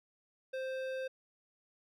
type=tone with hard clipping; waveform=sine; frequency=523.3 Hz; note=C5; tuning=in tune; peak=-38 dBFS; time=0.53-1.08 s; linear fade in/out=10 ms; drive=13 dB; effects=none